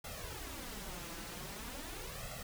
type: noise with flanger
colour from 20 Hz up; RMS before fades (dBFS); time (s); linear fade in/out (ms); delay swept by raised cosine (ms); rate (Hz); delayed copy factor
pink; -45; 0.04-2.43; 5; 1.5 to 6; 0.44; +0.75
effects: none